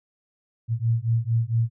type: beating tone pair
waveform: sine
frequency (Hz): 113 / 117.4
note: A2 / A#2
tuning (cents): +47 / +13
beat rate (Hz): 4.4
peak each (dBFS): -23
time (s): 0.68-1.7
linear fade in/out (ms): 50
effects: none